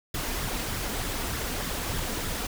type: noise with flanger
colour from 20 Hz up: pink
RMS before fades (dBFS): -31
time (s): 0.14-2.47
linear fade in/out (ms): 5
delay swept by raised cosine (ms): 0.55 to 4.35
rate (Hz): 3.3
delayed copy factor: +0.5
effects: none